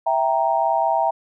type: chord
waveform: sine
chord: E diminished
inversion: none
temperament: equal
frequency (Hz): 659.3 / 784 / 932.3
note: E5 / G5 / Bb5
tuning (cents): 0 / 0 / 0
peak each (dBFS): -21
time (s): 0.06-1.11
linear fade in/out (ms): 10
effects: none